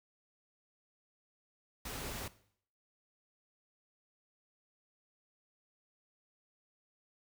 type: noise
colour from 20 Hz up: pink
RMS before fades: -42 dBFS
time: 1.85-2.28 s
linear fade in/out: 5 ms
effects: noise-tail reverb RT60 0.6 s tail -17 dB re dry